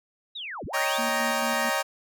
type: linear two-way sweep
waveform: sine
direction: down then up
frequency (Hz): 3951 to 32.34 to 3951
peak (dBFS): -33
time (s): 0.35-0.99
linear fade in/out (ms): 10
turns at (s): 0.65
type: chord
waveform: 20% pulse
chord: Eb dominant seventh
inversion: third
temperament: equal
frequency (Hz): 554.4 / 622.3 / 784 / 932.3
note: Db5 / Eb5 / G5 / Bb5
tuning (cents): 0 / 0 / 0 / 0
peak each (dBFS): -25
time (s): 0.73-1.83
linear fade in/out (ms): 20
type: tone with tremolo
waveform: sine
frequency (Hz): 233.1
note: A#3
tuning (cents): 0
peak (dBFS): -31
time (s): 0.98-1.7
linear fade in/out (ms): 10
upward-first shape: square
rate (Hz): 4.5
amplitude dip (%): 40
effects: none